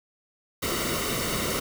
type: noise with comb filter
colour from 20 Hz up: pink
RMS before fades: -28 dBFS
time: 0.62-1.6 s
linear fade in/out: 10 ms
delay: 1.2 ms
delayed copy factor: -0.65
effects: none